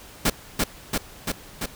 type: noise with echo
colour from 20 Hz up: pink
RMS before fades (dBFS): -20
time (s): 0.25-0.3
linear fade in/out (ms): 5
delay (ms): 340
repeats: 4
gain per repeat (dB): -2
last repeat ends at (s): 1.66
effects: pink hiss -45 dBFS RMS until 1.75 s